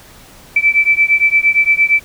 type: beating tone pair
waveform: sine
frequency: 2317 / 2325.7 Hz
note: D7 / D7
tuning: -24 / -17 cents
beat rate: 8.7 Hz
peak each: -12 dBFS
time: 0.56-2 s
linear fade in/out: 5 ms
effects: pink hiss -41 dBFS RMS until 2.04 s